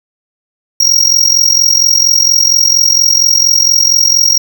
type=tone with amplitude modulation; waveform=square; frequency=5620 Hz; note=F8; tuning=10 cents sharp; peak=-3 dBFS; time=0.8-4.38 s; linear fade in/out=5 ms; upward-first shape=sine; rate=44.3 Hz; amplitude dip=80%; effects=none